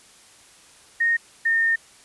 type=tone pair in turn; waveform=sine; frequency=1853 / 1824.3 Hz; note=A#6 / A#6; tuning=-11 / -38 cents; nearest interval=unison; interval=27 cents; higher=first; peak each=-17 dBFS; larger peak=neither; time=1-1.17 / 1.45-1.76 s; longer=second; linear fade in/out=10 ms; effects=white hiss -51 dBFS RMS until 2.04 s + resampled to 24000 Hz